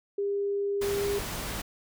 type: tone with pitch glide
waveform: sine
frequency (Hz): 401.9 to 404.2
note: G4 to G#4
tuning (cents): +43 to -47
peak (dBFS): -26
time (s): 0.18-1.19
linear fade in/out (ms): 5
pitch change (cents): +10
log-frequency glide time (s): 0.94-1.08
type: noise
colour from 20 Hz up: pink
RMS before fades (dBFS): -35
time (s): 0.81-1.62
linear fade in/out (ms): 10
effects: none